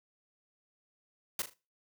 white noise with echo, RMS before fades -33 dBFS, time 1.39-1.42 s, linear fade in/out 2 ms, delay 39 ms, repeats 3, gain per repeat -10 dB, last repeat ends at 1.537 s, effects noise-tail reverb RT60 0.3 s tail -20 dB re dry + high-pass 80 Hz 12 dB/octave

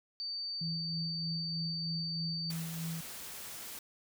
sine tone, 4594 Hz, D8, 39 cents flat, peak -36 dBFS, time 0.2-2.51 s, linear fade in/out 0 ms
sine tone with tremolo, 164.4 Hz, E3, 4 cents flat, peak -35 dBFS, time 0.61-3.01 s, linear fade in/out 5 ms, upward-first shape sine, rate 3.2 Hz, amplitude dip 40%
white noise, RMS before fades -45 dBFS, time 2.5-3.79 s, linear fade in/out 2 ms
effects none

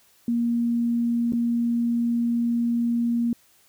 sine tone with dropouts, 235.6 Hz, A#3, 19 cents sharp, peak -20 dBFS, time 0.28-3.33 s, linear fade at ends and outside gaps 2 ms, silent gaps 1.323-1.333 s, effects white hiss -59 dBFS RMS until 3.68 s

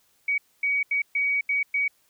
sine tone bursts at uneven times, 2259 Hz, C#7, 32 cents sharp, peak -21 dBFS, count 6, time 0.28-0.38 / 0.63-0.83 / 0.91-1.02 / 1.15-1.41 / 1.49-1.63 / 1.74-1.88 s, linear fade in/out 5 ms, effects white hiss -65 dBFS RMS until 2.09 s

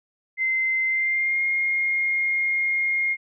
sine tone with pitch glide, 2072 to 2135 Hz, C7 to C7, -17 to +34 cents, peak -20 dBFS, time 0.37-3.17 s, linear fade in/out 50 ms, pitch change +51 cents, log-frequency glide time 0.87-1.42 s, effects none

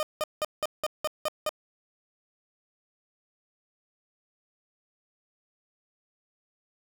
30% pulse tone bursts, 612 Hz, D#5, 29 cents flat, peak -23 dBFS, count 8, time 0-1.492 s, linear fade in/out 0 ms, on 29 ms, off 180 ms, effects none

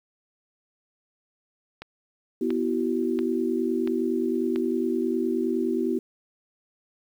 click train, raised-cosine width 0.3 ms, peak -21 dBFS, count 5, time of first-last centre 1.82-4.56 s, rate 1.46 Hz
sine chord, B suspended fourth, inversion none, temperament equal with one note detuned, 246.9 / 329.6 / 379.3 Hz, B3 / E4 / F#4, 0 / 0 / +43 cents, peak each -27 dBFS, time 2.41-5.99 s, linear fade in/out 5 ms
effects 9-bit

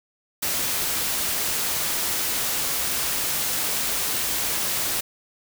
white noise, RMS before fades -25 dBFS, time 0.42-5.01 s, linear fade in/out 10 ms, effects none

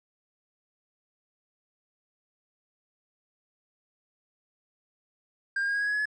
triangle tone with pitch steps, 1598 / 1612.8 / 1627.8 / 1642.9 / 1658.2 / 1673.6 / 1689.1 / 1704.8 Hz, G6 / G6 / G#6 / G#6 / G#6 / G#6 / G#6 / G#6, +33 / +49 / -35 / -19 / -3 / +13 / +29 / +45 cents, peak -23 dBFS, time 5.56-6.056 s, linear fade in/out 5 ms, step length 62 ms, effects tanh soft clip ceiling -19 dBFS + resampled to 22050 Hz

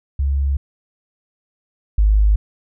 sine tone pair in turn, 69.2 / 51.84 Hz, C#2 / G#1, -2 / -2 cents, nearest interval perfect fourth, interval 500 cents, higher first, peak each -15 / -10 dBFS, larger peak second, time 0.19-0.57 / 1.98-2.36 s, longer neither, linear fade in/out 5 ms, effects none

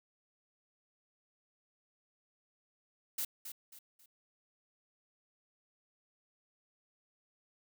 blue noise with echo, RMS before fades -36 dBFS, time 3.18-3.25 s, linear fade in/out 5 ms, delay 270 ms, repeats 3, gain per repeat -9 dB, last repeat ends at 4.06 s, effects none

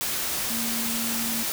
sine tone in noise, 230 Hz, A#3, 23 cents flat, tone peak -31 dBFS, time 0.5-1.43 s, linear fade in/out 0 ms, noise white, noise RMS -28 dBFS, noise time 0.01-1.52 s, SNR -6 dB, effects none

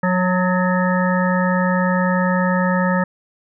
harmonic tone with a mistuned harmonic, 182.3 Hz, F#3, 25 cents flat, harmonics 1 / 3 / 5 / 7 / 9 / 10, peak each -17 / -22 / -24 / -25 / -27 / -27 dBFS, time 0.03-3.04 s, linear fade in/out 5 ms, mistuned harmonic 9, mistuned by +55 cents, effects none

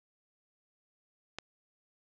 click, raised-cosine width 0.2 ms, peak -20 dBFS, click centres 1.386 s, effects low-pass 6000 Hz 12 dB/octave

